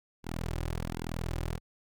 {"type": "tone with flanger", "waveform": "sawtooth", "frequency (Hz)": 41.2, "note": "E1", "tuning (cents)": 0, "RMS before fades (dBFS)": -35, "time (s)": [0.23, 1.6], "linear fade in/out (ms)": 50, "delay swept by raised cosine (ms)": [1.6, 4.5], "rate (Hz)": 1.3, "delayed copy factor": -0.95, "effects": []}